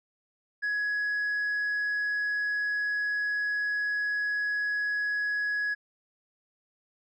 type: tone with tanh clipping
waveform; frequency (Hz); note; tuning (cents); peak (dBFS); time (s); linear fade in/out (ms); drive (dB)
sine; 1676; G#6; +15; -27; 0.62-5.75; 20; 1
effects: none